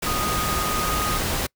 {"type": "tone in noise", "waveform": "sine", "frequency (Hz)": 1240, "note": "D#6", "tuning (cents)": -6, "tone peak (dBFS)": -26, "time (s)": [0.06, 1.18], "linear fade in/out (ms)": 10, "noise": "pink", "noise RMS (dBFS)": -25, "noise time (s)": [0.02, 1.47], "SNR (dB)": -4, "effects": ["noise-tail reverb RT60 0.1 s tail -25 dB re dry"]}